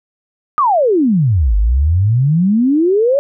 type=exponential two-way sweep; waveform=sine; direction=down then up; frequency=1254 to 48.36 to 579 Hz; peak=-9 dBFS; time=0.58-3.19 s; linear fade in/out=0 ms; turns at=1.56 s; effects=none